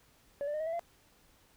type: tone with pitch steps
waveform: sine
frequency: 568 / 589.4 / 611.6 / 634.6 / 658.5 / 683.3 Hz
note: C#5 / D5 / D#5 / D#5 / E5 / F5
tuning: +42 / +6 / -30 / +34 / -2 / -38 cents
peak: -30 dBFS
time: 0.41-0.794 s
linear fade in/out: 0 ms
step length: 64 ms
effects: tanh soft clip ceiling -31 dBFS + pink hiss -65 dBFS RMS until 1.56 s